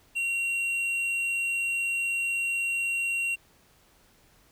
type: tone with tanh clipping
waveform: sine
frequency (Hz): 2748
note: F7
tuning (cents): -29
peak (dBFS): -27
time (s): 0.15-3.36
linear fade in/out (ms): 20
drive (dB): 7
effects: pink hiss -61 dBFS RMS until 4.51 s